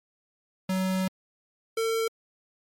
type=tone pair in turn; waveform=square; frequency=187.8 / 451.5 Hz; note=F#3 / A4; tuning=+26 / +45 cents; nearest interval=octave + minor third; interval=1519 cents; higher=second; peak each=-25 dBFS; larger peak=neither; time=0.69-1.08 / 1.77-2.08 s; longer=first; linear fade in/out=5 ms; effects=MP3 64 kbps